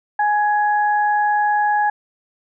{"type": "tone pair together", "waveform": "sine", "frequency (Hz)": [835, 1670], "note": ["G#5", "G#6"], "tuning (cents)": [9, 9], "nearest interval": "octave", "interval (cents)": 1200, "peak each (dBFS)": [-15, -22], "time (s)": [0.19, 1.9], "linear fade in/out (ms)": 5, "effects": []}